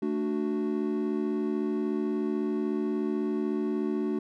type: chord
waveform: triangle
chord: D major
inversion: second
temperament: equal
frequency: 220 / 293.7 / 370 Hz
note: A3 / D4 / F#4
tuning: 0 / 0 / 0 cents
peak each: -29 dBFS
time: 0.02-4.19 s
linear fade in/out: 5 ms
effects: none